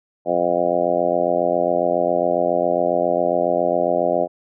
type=harmonic tone; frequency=87.31 Hz; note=F2; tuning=in tune; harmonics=2 / 3 / 4 / 5 / 6 / 7 / 8 / 9; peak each=-32 / -29 / -26 / -28 / -23 / -20 / -23 / -29 dBFS; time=0.25-4.28 s; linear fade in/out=50 ms; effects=none